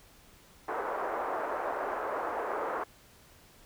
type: band-pass noise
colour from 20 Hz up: pink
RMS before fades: -34 dBFS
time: 0.68-2.84 s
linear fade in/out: 5 ms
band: 430 to 1400 Hz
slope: 24 dB/octave
effects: pink hiss -58 dBFS RMS until 3.65 s